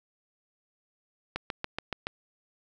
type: click train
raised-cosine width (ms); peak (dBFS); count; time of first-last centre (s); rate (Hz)
0.3; -15; 6; 1.36-2.069; 7.05
effects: none